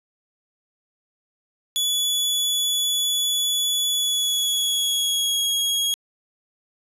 sawtooth tone with pitch glide, 3419 to 3304 Hz, G#7 to G#7, +50 to -10 cents, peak -17 dBFS, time 1.76-5.94 s, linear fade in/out 0 ms, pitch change -60 cents, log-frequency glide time 3.9-5.48 s, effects resampled to 32000 Hz

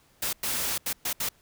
white noise bursts at uneven times, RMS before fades -29 dBFS, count 5, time 0.22-0.33 / 0.43-0.78 / 0.86-0.93 / 1.05-1.13 / 1.2-1.29 s, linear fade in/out 5 ms, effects pink hiss -62 dBFS RMS until 1.41 s

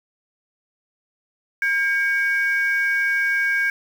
sine tone pair together, 1608.3 / 2247 Hz, G6 / C#7, +44 / +23 cents, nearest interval tritone, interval 579 cents, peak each -18 / -22 dBFS, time 1.62-3.7 s, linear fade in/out 2 ms, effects tanh soft clip ceiling -12 dBFS + 7-bit

